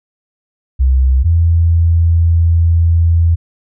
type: tone pair in turn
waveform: sine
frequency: 65.41 / 83.71 Hz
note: C2 / E2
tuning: 0 / +27 cents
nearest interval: major third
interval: 427 cents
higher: second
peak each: -7 dBFS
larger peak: neither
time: 0.79-1.24 / 1.24-3.36 s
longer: second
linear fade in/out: 20 ms
effects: none